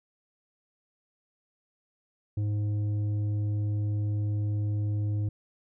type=tone with tanh clipping; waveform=sine; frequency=104.2 Hz; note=G#2; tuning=6 cents sharp; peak=-27 dBFS; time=2.37-5.29 s; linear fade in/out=5 ms; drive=7 dB; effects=none